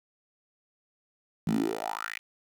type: tone with high-pass filter sweep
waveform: 10% pulse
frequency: 54.2 Hz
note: A1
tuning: 25 cents flat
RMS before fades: -31 dBFS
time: 1.47-2.19 s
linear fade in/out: 5 ms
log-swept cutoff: 170 to 2400 Hz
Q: 5.7
effects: none